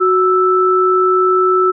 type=tone pair together; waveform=sine; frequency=370 / 1318.5 Hz; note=F#4 / E6; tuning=0 / 0 cents; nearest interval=octave + minor seventh; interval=2200 cents; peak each=-12 dBFS; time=0-1.72 s; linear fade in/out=20 ms; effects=none